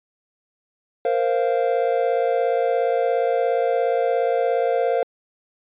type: chord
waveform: triangle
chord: Bb suspended second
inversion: none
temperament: equal with one note detuned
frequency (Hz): 466.2 / 523.3 / 694.4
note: Bb4 / C5 / F5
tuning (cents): 0 / 0 / -10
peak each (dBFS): -20 / -20 / -21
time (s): 1.05-5.03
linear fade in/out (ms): 2
effects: resampled to 8000 Hz